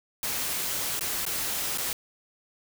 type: noise with dropouts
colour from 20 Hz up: white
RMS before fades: -30 dBFS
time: 0.23-1.93 s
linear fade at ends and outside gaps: 1 ms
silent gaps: 0.994-1.009 / 1.252-1.264 / 1.775-1.782 s
effects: none